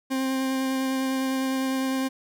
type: tone with vibrato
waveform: 40% pulse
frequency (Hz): 264.1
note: C4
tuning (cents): +16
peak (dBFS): -23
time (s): 0.1-2.09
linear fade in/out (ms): 20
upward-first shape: triangle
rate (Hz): 9.9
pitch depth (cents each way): 13
effects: none